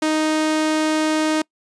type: tone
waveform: sawtooth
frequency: 311.1 Hz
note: D#4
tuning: in tune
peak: -13 dBFS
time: 0.02-1.42 s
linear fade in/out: 5 ms
effects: noise-tail reverb RT60 0.1 s tail -26 dB re dry + resampled to 22050 Hz